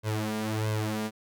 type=tone with flanger; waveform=sawtooth; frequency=108.2 Hz; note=A2; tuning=29 cents flat; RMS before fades=-30 dBFS; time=0.03-1.11 s; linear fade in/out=50 ms; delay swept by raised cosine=1.9 to 4.3 ms; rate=1.5 Hz; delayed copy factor=+0.9; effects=none